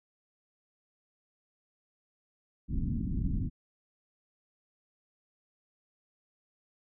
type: low-pass noise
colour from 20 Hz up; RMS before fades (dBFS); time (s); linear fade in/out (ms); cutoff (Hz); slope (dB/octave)
pink; -31; 2.68-3.5; 50; 280; 48
effects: none